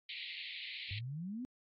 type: band-pass noise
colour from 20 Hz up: pink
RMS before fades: -45 dBFS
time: 0.09-0.99 s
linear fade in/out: 2 ms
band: 2000 to 4300 Hz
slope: 96 dB/octave
type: exponential sweep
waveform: sine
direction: up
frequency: 95.5 to 264.4 Hz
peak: -39 dBFS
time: 0.91-1.45 s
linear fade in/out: 0 ms
effects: AAC 32 kbps